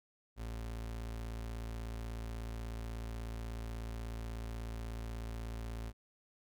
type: tone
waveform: 35% pulse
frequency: 56.4 Hz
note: A1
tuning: 44 cents sharp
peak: -38 dBFS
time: 0.36-5.93 s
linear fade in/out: 50 ms
effects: none